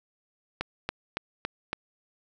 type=click train; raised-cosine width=0.3 ms; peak=-13 dBFS; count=5; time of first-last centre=0.61-1.73 s; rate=3.57 Hz; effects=none